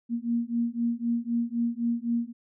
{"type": "beating tone pair", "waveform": "sine", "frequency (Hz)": [233.1, 237], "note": ["A#3", "A#3"], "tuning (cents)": [0, 29], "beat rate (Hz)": 3.9, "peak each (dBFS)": -28, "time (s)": [0.09, 2.33], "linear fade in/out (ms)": 50, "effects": []}